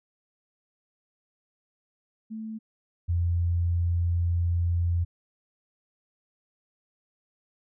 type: tone pair in turn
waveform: sine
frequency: 220 / 86.15 Hz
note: A3 / F2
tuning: 0 / -23 cents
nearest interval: octave + major third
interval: 1623 cents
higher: first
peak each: -33 / -22 dBFS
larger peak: second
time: 2.3-2.59 / 3.08-5.05 s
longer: second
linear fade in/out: 20 ms
effects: none